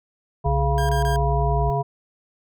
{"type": "harmonic tone", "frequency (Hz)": 138.59, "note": "C#3", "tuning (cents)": 0, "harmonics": [1, 3, 5, 7], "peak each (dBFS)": [-23, -27, -25, -27], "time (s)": [0.44, 1.83], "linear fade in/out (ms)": 20}
{"type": "tone with pitch glide", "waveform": "sine", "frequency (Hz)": [62.7, 59.97], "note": ["B1", "A#1"], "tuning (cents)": [27, 50], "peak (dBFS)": -21, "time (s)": [0.46, 1.7], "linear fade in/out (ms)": 0, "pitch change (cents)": -77, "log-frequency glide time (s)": [0.89, 1.17]}
{"type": "tone bursts", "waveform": "sawtooth", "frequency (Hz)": 1605, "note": "G6", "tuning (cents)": 40, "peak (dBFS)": -27, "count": 3, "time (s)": [0.78, 1.16], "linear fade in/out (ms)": 0, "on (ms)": 110, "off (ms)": 25}
{"effects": []}